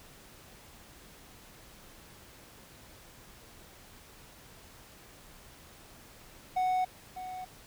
triangle tone with echo, 740 Hz, F#5, in tune, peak -24 dBFS, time 6.56-6.85 s, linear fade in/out 10 ms, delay 600 ms, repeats 1, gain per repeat -12 dB, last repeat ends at 7.45 s, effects pink hiss -54 dBFS RMS until 7.66 s

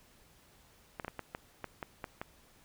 clicks, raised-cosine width 0.5 ms, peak -23 dBFS, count 9, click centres 0.998 / 1.047 / 1.081 / 1.193 / 1.349 / 1.643 / 1.828 / 2.042 / 2.215 s, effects pink hiss -63 dBFS RMS until 2.64 s

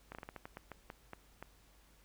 slowing click train, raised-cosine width 0.5 ms, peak -30 dBFS, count 12, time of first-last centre 0.12-1.426 s, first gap 29 ms, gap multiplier 1.26, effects added 50 Hz sine -65 dBFS peak until 2.04 s + pink hiss -67 dBFS RMS until 2.04 s

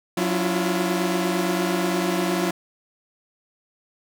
sawtooth tone cluster, 182.3 / 285 / 335.7 / 356 Hz, F#3 / C#4 / E4 / F4, -25 / +48 / +32 / +33 cents, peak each -21 / -27 / -21 / -25 dBFS, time 0.17-2.51 s, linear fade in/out 5 ms, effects none

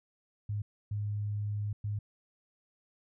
sine tone bursts at uneven times, 103.83 Hz, G#2, in tune, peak -31 dBFS, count 3, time 0.49-0.62 / 0.91-1.73 / 1.84-1.99 s, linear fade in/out 5 ms, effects none

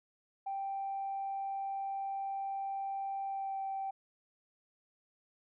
sine tone with pitch glide, 784 to 777.7 Hz, G5 to G5, 0 to -14 cents, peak -34 dBFS, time 0.46-3.91 s, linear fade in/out 10 ms, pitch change -14 cents, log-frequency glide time 3.26-3.59 s, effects tanh soft clip ceiling -30 dBFS

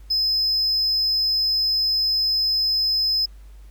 triangle tone, 5100 Hz, D#8, 42 cents sharp, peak -17 dBFS, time 0.1-3.26 s, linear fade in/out 10 ms, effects added 50 Hz sine -40 dBFS peak until 3.7 s + pink hiss -59 dBFS RMS until 3.7 s

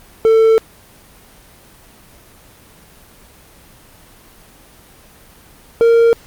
triangle tone pair in turn, 446.4 / 462.9 Hz, A4 / A#4, +25 / -12 cents, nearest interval minor second, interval 63 cents, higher second, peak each -5 dBFS, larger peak neither, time 0.25-0.58 / 5.81-6.13 s, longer first, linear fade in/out 0 ms, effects pink hiss -44 dBFS RMS until 6.26 s + Opus 24 kbps

